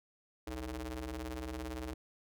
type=ring-modulated tone; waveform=sawtooth; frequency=123.47 Hz; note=B2; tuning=in tune; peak=-32 dBFS; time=0.47-1.94 s; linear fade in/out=5 ms; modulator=194 Hz; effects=none